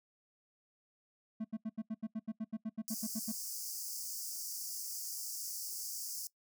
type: tone bursts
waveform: triangle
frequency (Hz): 220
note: A3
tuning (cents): 0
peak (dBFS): -33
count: 16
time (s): 1.4-3.321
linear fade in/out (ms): 10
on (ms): 46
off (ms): 79
type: high-pass noise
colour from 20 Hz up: pink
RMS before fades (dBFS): -42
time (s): 2.88-6.27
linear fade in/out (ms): 0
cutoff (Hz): 4800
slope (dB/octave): 96
effects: noise-tail reverb RT60 0.1 s tail -20 dB re dry